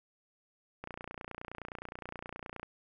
click train, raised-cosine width 0.5 ms, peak -26 dBFS, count 54, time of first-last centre 0.84-2.631 s, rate 29.6 Hz, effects none

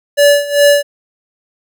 square tone with tremolo, 576 Hz, D5, 34 cents flat, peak -5 dBFS, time 0.17-0.83 s, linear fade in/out 20 ms, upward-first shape sine, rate 2.5 Hz, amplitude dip 85%, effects none

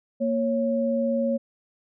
sine tone pair together, 233.1 / 551.9 Hz, A#3 / C#5, 0 / -8 cents, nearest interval octave + minor third, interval 1492 cents, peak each -24 dBFS, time 0.2-1.38 s, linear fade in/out 20 ms, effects none

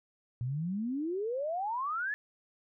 sine exponential sweep, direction up, 116.5 to 1760 Hz, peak -31 dBFS, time 0.41-2.14 s, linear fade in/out 0 ms, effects none

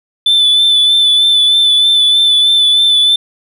sine tone with vibrato, 3508 Hz, A7, 6 cents flat, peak -4 dBFS, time 0.26-3.16 s, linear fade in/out 5 ms, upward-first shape sine, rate 3.2 Hz, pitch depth 24 cents each way, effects tanh soft clip ceiling -5 dBFS

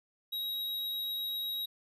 square tone, 3823 Hz, A#7, 43 cents sharp, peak -34 dBFS, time 0.32-1.66 s, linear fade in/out 10 ms, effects resampled to 32000 Hz

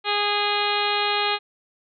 harmonic tone, 412.2 Hz, G#4, 13 cents flat, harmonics 1 / 2 / 3 / 4 / 5 / 6 / 7 / 8 / 9 / 10, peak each -29 / -26 / -28 / -32 / -32 / -29 / -32 / -30 / -31 / -31 dBFS, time 0.04-1.39 s, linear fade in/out 50 ms, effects none

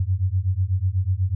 sine beating tone pair, 89.7 / 97.8 Hz, F2 / G2, +47 / -4 cents, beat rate 8.1 Hz, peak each -22 dBFS, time 0-1.35 s, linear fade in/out 5 ms, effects none

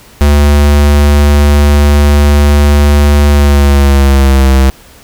square tone with pitch glide, 72.7 to 66.67 Hz, D2 to C2, -17 to +33 cents, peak -4 dBFS, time 0.21-4.7 s, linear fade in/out 0 ms, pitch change -150 cents, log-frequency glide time 3.28-4.49 s, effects pink hiss -38 dBFS RMS until 5.03 s

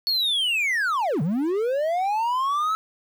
triangle linear two-way sweep, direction down then up, 4435 to 138.59 to 1315 Hz, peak -19 dBFS, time 0.07-2.75 s, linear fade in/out 0 ms, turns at 1.22 s, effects 9-bit

